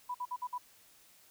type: tone bursts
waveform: sine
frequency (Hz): 987.8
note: B5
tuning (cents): 0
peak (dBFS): -34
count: 5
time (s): 0.09-0.582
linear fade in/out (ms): 10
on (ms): 56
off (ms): 53
effects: white hiss -62 dBFS RMS until 1.3 s